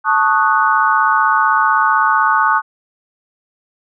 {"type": "chord", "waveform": "sine", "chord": "D# half-diminished seventh", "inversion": "second", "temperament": "equal", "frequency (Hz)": [880, 1108.7, 1244.5, 1480], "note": ["A5", "C#6", "D#6", "F#6"], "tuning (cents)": [0, 0, 0, 0], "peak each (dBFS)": -16, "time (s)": [0.04, 2.62], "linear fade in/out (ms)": 50, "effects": []}